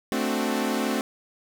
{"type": "chord", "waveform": "sawtooth", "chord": "D dominant seventh", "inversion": "second", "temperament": "equal", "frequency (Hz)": [220, 261.6, 293.7, 370], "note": ["A3", "C4", "D4", "F#4"], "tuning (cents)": [0, 0, 0, 0], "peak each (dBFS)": [-24, -24, -28, -28], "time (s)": [0.12, 1.01], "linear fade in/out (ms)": 0, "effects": []}